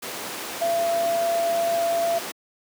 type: tone in noise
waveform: sine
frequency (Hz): 677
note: E5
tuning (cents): +46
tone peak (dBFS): -20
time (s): 0.61-2.19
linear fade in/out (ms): 10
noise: pink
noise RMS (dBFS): -31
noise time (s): 0.02-2.32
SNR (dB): +8
effects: high-pass 300 Hz 12 dB/octave